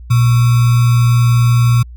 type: tone with sample-and-hold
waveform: sine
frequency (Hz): 119.6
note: A#2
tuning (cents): +45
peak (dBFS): -7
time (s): 0.1-1.83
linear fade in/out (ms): 10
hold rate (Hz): 1225
effects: added 60 Hz sine -30 dBFS peak until 1.96 s